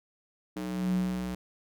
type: tone with high-pass filter sweep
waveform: square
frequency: 61.74 Hz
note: B1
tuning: in tune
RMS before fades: -31 dBFS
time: 0.56-1.35 s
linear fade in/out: 5 ms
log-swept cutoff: 250 to 130 Hz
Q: 5.8
effects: none